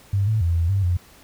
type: tone with pitch steps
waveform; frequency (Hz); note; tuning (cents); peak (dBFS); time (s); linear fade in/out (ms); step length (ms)
sine; 99.3 / 109.3 / 84.8 / 83.8 / 98.3 / 88.5; G2 / A2 / E2 / E2 / G2 / F2; +23 / -11 / +50 / +29 / +5 / +23; -17; 0.13-0.97; 5; 140
effects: pink hiss -50 dBFS RMS until 1.23 s